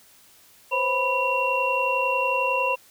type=tone cluster; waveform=sine; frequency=502 / 533 / 988 / 2742 Hz; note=B4 / C5 / B5 / F7; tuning=+28 / +32 / 0 / -32 cents; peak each=-32 / -27 / -24 / -25 dBFS; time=0.71-2.76 s; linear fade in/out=20 ms; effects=white hiss -54 dBFS RMS until 2.9 s